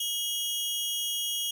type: tone pair together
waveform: sawtooth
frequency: 2899 / 3276 Hz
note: F#7 / G#7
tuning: -36 / -24 cents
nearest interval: major second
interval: 212 cents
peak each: -31 / -27 dBFS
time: 0-1.51 s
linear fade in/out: 5 ms
effects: none

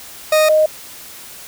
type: tone pair in turn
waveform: 40% pulse / sine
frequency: 620 / 620 Hz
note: D#5 / D#5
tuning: -6 / -6 cents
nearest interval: unison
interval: 0 cents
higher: neither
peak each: -9 dBFS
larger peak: neither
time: 0.32-0.49 / 0.49-0.66 s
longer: neither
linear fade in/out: 5 ms
effects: white hiss -36 dBFS RMS until 1.47 s

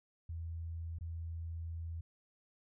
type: tone with dropouts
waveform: sine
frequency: 82.8 Hz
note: E2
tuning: 8 cents sharp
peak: -39 dBFS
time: 0.29-2.01 s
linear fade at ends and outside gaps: 5 ms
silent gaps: 0.987-1.009 s
effects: none

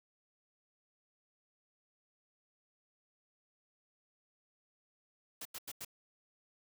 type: noise bursts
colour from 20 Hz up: white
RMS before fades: -44 dBFS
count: 4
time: 5.41-5.849 s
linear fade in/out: 5 ms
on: 43 ms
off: 89 ms
effects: none

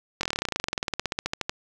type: slowing click train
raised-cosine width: 0.2 ms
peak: -9 dBFS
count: 29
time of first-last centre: 0.21-1.495 s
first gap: 22 ms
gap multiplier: 1.05
effects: 8-bit

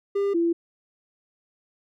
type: tone pair in turn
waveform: triangle / sine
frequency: 399.9 / 337.7 Hz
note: G4 / E4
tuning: +35 / +42 cents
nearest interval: minor third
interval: 293 cents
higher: first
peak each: -19 dBFS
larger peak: neither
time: 0.15-0.34 / 0.34-0.53 s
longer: neither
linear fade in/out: 10 ms
effects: none

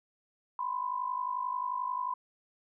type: tone pair together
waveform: sine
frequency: 990 / 1041.3 Hz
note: B5 / C6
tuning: +4 / -9 cents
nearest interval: minor second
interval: 87 cents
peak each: -33 / -35 dBFS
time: 0.59-2.14 s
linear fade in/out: 2 ms
effects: none

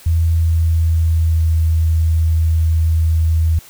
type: tone with pitch glide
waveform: sine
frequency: 82.41 to 80.85 Hz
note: E2 to E2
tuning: 0 to -33 cents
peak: -11 dBFS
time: 0.06-3.59 s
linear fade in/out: 5 ms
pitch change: -33 cents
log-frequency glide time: 0.34-1.58 s
effects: white hiss -42 dBFS RMS until 3.69 s

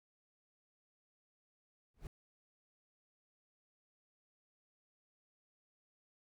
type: noise with exponential growth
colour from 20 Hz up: brown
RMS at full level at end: -41 dBFS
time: 1.94-2.07 s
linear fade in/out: 2 ms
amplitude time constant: 27 ms
effects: none

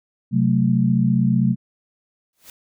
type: chord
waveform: sine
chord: F# diminished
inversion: second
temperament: equal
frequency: 130.81 / 185 / 220 Hz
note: C3 / F#3 / A3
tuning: 0 / 0 / 0 cents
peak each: -19 dBFS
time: 0.31-1.56 s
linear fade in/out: 50 ms
type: noise with exponential growth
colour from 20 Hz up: white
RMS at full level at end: -38 dBFS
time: 2.33-2.5 s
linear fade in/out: 2 ms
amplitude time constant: 35 ms
effects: none

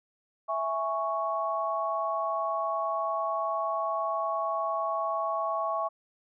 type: chord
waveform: sine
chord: C# minor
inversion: first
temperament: equal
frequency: 659.3 / 830.6 / 1108.7 Hz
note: E5 / G#5 / C#6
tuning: 0 / 0 / 0 cents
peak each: -31 / -35 / -30 dBFS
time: 0.48-5.89 s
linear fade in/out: 20 ms
effects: none

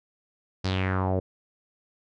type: tone with low-pass filter sweep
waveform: sawtooth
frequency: 94 Hz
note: F#2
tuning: 28 cents sharp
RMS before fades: -26 dBFS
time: 0.64-1.2 s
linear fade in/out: 10 ms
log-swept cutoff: 5100 to 490 Hz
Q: 3.7
effects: none

